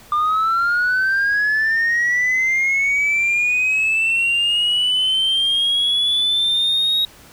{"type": "linear sweep", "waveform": "sine", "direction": "up", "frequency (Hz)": [1192, 3795], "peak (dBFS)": -13, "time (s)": [0.12, 7.05], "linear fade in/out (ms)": 2, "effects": ["tanh soft clip ceiling -13 dBFS", "pink hiss -45 dBFS RMS until 7.32 s"]}